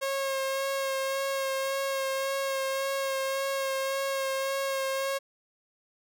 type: tone with vibrato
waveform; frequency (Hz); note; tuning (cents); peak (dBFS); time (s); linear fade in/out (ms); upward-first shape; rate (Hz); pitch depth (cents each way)
sawtooth; 541; C#5; -42; -24; 0.01-5.19; 20; sine; 1.8; 18
effects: none